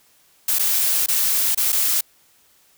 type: noise with dropouts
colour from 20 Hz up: blue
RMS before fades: -19 dBFS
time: 0.48-2.01 s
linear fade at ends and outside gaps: 5 ms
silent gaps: 0.587-0.593 / 1.062-1.084 / 1.548-1.574 / 1.722-1.726 s
effects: white hiss -57 dBFS RMS until 2.77 s